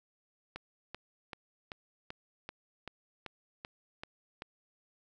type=click train; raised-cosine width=0.3 ms; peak=-25 dBFS; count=11; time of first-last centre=0.56-4.421 s; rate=2.59 Hz; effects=none